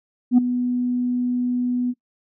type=tone with ADSR envelope; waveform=sine; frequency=246.9 Hz; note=B3; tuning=in tune; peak=-6 dBFS; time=0.31-1.94 s; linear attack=69 ms; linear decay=10 ms; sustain=-13 dB; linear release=43 ms; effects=noise-tail reverb RT60 0.1 s tail -20 dB re dry + tanh soft clip ceiling -8 dBFS